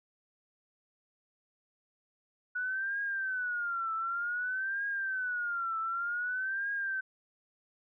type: tone with vibrato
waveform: sine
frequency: 1469 Hz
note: F#6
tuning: 13 cents flat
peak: -31 dBFS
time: 2.55-7.01 s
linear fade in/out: 10 ms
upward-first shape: triangle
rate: 0.54 Hz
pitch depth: 190 cents each way
effects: none